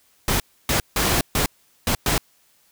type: noise bursts at uneven times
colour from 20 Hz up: pink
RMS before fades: -20 dBFS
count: 6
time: 0.28-0.4 / 0.69-0.8 / 0.96-1.21 / 1.35-1.46 / 1.87-1.95 / 2.06-2.18 s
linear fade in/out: 2 ms
effects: white hiss -60 dBFS RMS until 2.71 s